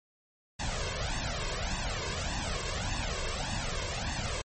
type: noise with flanger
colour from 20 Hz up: pink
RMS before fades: -33 dBFS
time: 0.59-4.42 s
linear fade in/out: 10 ms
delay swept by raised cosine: 1.1 to 1.91 ms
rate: 1.7 Hz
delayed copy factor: +0.85
effects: MP3 32 kbps